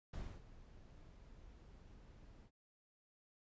brown noise with ADSR envelope, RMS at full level -44 dBFS, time 0.13-2.51 s, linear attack 10 ms, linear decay 270 ms, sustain -15 dB, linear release 67 ms, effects resampled to 16000 Hz

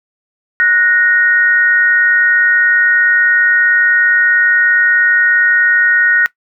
sine tone pair together, 1467.7 / 1864.7 Hz, F#6 / A#6, -14 / 0 cents, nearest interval major third, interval 414 cents, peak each -11 dBFS, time 0.6-6.26 s, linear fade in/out 0 ms, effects noise-tail reverb RT60 0.1 s tail -19 dB re dry

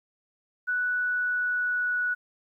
sine tone with pitch glide, 1480 to 1470.6 Hz, F#6 to F#6, 0 to -11 cents, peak -24 dBFS, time 0.67-2.15 s, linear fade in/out 20 ms, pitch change -11 cents, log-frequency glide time 0.84-1.98 s, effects 11-bit

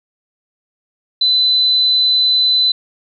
sine tone, 4015 Hz, B7, 28 cents sharp, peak -10 dBFS, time 1.21-2.72 s, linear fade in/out 5 ms, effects none

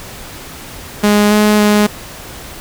sawtooth tone with pitch steps, 207.6 / 210.8 / 208.7 Hz, G#3 / G#3 / G#3, 0 / +26 / +9 cents, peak -4 dBFS, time 1.03-1.87 s, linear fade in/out 10 ms, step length 280 ms, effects pink hiss -31 dBFS RMS until 2.6 s

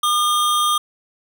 square tone pair together, 1209 / 3228 Hz, D6 / G#7, +50 / -50 cents, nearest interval octave + perfect fourth, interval 1700 cents, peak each -17 / -23 dBFS, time 0.03-0.78 s, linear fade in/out 5 ms, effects none

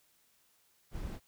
brown noise, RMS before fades -40 dBFS, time 0.91-1.2 s, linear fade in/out 50 ms, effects white hiss -70 dBFS RMS until 1.27 s

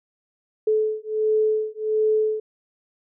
sine beating tone pair, 431.8 / 433.2 Hz, A4 / A4, -33 / -27 cents, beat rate 1.4 Hz, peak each -22 dBFS, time 0.67-2.4 s, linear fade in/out 5 ms, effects none

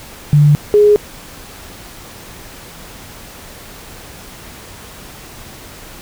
sine tone pair in turn, 147.2 / 416.3 Hz, D3 / G#4, +4 / +4 cents, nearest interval octave + tritone, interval 1800 cents, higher second, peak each -5 dBFS, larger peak neither, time 0.33-0.55 / 0.74-0.96 s, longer neither, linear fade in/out 0 ms, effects pink hiss -35 dBFS RMS until 6.01 s

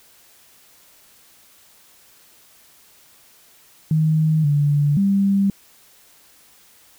sine tone with pitch steps, 156.8 / 145.3 / 197.4 Hz, D#3 / D3 / G3, +14 / -18 / +12 cents, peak -14 dBFS, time 3.91-5.5 s, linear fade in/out 2 ms, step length 530 ms, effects white hiss -52 dBFS RMS until 6.98 s

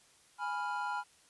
triangle chord, F diminished, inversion first, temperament equal, 830.6 / 987.8 / 1396.9 Hz, Ab5 / Cb6 / F6, 0 / 0 / 0 cents, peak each -36 / -36 / -37 dBFS, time 0.38-1.04 s, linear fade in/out 50 ms, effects white hiss -64 dBFS RMS until 1.29 s + resampled to 24000 Hz

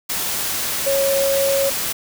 sine tone in noise, 550 Hz, C#5, 14 cents flat, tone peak -16 dBFS, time 0.86-1.7 s, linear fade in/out 10 ms, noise white, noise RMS -23 dBFS, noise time 0.09-1.93 s, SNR +4 dB, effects none

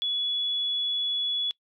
sine tone, 3398 Hz, G#7, 39 cents sharp, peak -25 dBFS, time 0.02-1.51 s, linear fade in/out 0 ms, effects noise-tail reverb RT60 0.1 s tail -23 dB re dry

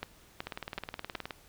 two click trains, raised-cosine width 0.3 ms, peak -19 / -21 dBFS, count 4 / 17, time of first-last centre 0.03-1.154 / 0.47-1.308 s, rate 2.67 / 19.1 Hz, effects pink hiss -59 dBFS RMS until 1.48 s

